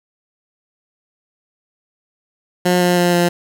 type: tone with pitch steps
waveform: 15% pulse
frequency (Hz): 179.2 / 177.55 / 175.92 / 174.3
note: F3 / F3 / F3 / F3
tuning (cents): +45 / +29 / +13 / -3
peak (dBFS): -6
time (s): 2.65-3.29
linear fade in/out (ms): 10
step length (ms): 160
effects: none